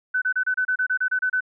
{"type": "tone bursts", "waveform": "sine", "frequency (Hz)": 1508, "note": "F#6", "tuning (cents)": 32, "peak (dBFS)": -19, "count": 12, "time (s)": [0.14, 1.407], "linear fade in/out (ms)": 10, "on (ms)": 79, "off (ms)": 29, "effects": []}